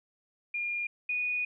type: tone pair in turn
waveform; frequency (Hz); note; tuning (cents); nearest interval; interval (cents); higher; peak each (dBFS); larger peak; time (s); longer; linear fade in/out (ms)
sine; 2414 / 2468; D7 / D#7; +47 / -15; unison; 38; second; -30 / -28; second; 0.54-0.87 / 1.09-1.45; second; 5
effects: none